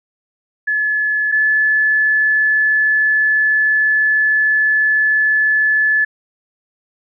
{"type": "tone pair in turn", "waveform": "sine", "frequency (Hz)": [1715, 1726.9], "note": ["A6", "A6"], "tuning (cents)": [-45, -33], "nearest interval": "unison", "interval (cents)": 12, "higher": "second", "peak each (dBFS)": [-14, -11], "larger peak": "second", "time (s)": [[0.67, 1.32], [1.32, 6.05]], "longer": "second", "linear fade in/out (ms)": 10, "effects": []}